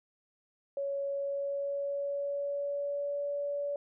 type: tone with pitch glide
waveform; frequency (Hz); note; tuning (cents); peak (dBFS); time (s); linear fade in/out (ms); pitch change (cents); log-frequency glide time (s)
sine; 558 to 572.4; C#5 to D5; +11 to -45; -31; 0.77-3.76; 2; +44; 1.02-3.23
effects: none